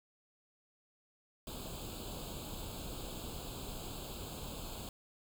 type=noise with comb filter; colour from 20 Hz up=pink; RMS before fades=-44 dBFS; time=1.47-4.89 s; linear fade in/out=2 ms; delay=0.26 ms; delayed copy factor=+0.95; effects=none